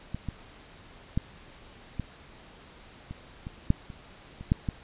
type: clicks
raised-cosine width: 5 ms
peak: -20 / -20 / -13 / -18 / -25 / -24 / -8 / -29 / -27 / -9 / -16 dBFS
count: 11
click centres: 0.146 / 0.287 / 1.175 / 1.997 / 3.11 / 3.469 / 3.704 / 3.902 / 4.41 / 4.519 / 4.688 s
effects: pink hiss -51 dBFS RMS until 4.83 s + resampled to 8000 Hz